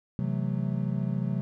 triangle chord, F# half-diminished seventh, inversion second, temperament equal with one note detuned, 130.81 / 164.81 / 185 / 219 Hz, C3 / E3 / F#3 / A3, 0 / 0 / 0 / -8 cents, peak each -28 / -32 / -29 / -33 dBFS, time 0.19-1.41 s, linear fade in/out 0 ms, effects none

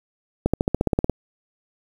accelerating click train, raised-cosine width 2 ms, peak -5 dBFS, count 11, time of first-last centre 0.46-1.097 s, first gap 76 ms, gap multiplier 0.96, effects 7-bit

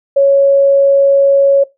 sine tone, 554.4 Hz, C#5, in tune, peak -5 dBFS, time 0.16-1.64 s, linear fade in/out 10 ms, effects noise-tail reverb RT60 0.2 s tail -19 dB re dry

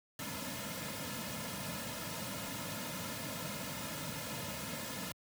pink noise with comb filter, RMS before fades -41 dBFS, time 0.19-5.12 s, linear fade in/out 2 ms, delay 2.6 ms, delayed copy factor -0.8, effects high-pass 100 Hz 12 dB/octave

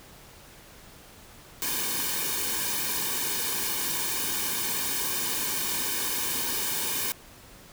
white noise with comb filter, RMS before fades -29 dBFS, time 1.62-7.12 s, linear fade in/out 0 ms, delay 1.5 ms, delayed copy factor -0.9, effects pink hiss -50 dBFS RMS until 7.72 s

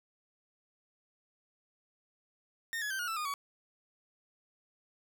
40% pulse tone with pitch steps, 1833 / 1690.6 / 1559.3 / 1438.1 / 1326.4 / 1223.4 / 1128.3 Hz, A#6 / G#6 / G6 / F#6 / E6 / D#6 / C#6, -30 / +30 / -10 / -50 / +10 / -30 / +30 cents, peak -33 dBFS, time 2.73-3.339 s, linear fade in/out 0 ms, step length 87 ms, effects none

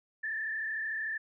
sine tone with frequency modulation, 1763 Hz, A6, 3 cents sharp, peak -32 dBFS, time 0.23-1.18 s, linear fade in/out 10 ms, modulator 33.3 Hz, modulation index 1.5, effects none

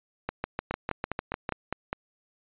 two click trains, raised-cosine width 0.5 ms, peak -14 / -14 dBFS, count 9 / 7, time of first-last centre 0.29-1.491 / 0.71-1.93 s, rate 6.66 / 4.92 Hz, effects resampled to 8000 Hz

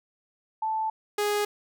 sine / sawtooth tone pair in turn, 878 / 414.4 Hz, A5 / G#4, -4 / -4 cents, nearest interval octave + minor second, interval 1300 cents, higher first, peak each -25 / -20 dBFS, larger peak second, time 0.62-0.9 / 1.18-1.45 s, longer first, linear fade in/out 5 ms, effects none

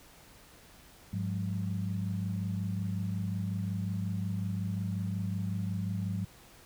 sine tone cluster, 103.4 / 178.7 / 204.2 Hz, G#2 / F3 / G#3, -7 / +40 / -29 cents, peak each -33 / -35 / -40 dBFS, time 1.13-6.25 s, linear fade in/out 5 ms, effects pink hiss -56 dBFS RMS until 6.65 s

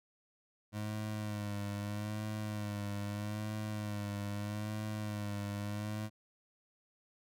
25% pulse tone with vibrato, 104.5 Hz, G#2, 11 cents sharp, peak -33 dBFS, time 0.72-6.1 s, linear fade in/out 50 ms, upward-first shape sine, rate 0.79 Hz, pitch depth 46 cents each way, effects none

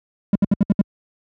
triangle tone bursts, 199.9 Hz, G3, 34 cents sharp, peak -9 dBFS, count 6, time 0.33-0.814 s, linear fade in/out 2 ms, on 24 ms, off 68 ms, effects high-pass 60 Hz 12 dB/octave

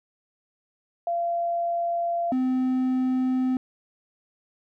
sine / triangle tone pair in turn, 686 / 257 Hz, F5 / C4, -31 / -31 cents, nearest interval octave + perfect fourth, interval 1700 cents, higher first, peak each -23 / -19 dBFS, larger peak second, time 1.07-2.32 / 2.32-3.57 s, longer neither, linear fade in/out 2 ms, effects none

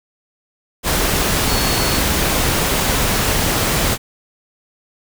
sine tone in noise, 4400 Hz, C#8, 14 cents flat, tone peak -25 dBFS, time 1.46-2.02 s, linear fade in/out 50 ms, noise pink, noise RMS -17 dBFS, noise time 0.83-3.98 s, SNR -11 dB, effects none

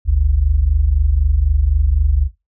sine tone pair together, 49.48 / 73.42 Hz, G1 / D2, +17 / 0 cents, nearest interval perfect fifth, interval 683 cents, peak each -13 dBFS, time 0.05-2.29 s, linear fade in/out 50 ms, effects noise-tail reverb RT60 0.2 s tail -17 dB re dry + tanh soft clip ceiling -3 dBFS

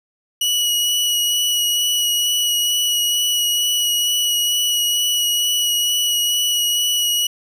sawtooth tone with vibrato, 2924 Hz, F#7, 21 cents flat, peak -13 dBFS, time 0.41-7.27 s, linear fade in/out 5 ms, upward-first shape sine, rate 2.2 Hz, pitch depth 13 cents each way, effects none

